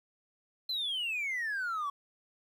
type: exponential sweep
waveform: triangle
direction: down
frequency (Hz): 4146 to 1108.7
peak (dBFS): -29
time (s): 0.69-1.9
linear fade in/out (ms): 5
effects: tanh soft clip ceiling -27 dBFS + 11-bit